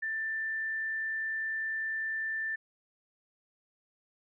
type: tone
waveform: sine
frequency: 1775 Hz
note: A6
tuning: 15 cents sharp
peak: -31 dBFS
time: 0.02-2.56 s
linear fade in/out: 10 ms
effects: none